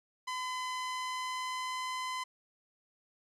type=tone with pitch glide; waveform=sawtooth; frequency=1015 to 1020.9 Hz; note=B5 to C6; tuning=+47 to -43 cents; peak=-31 dBFS; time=0.27-2.24 s; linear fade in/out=10 ms; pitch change=+10 cents; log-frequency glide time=0.71-1.97 s; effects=low-pass 8000 Hz 12 dB/octave + 12-bit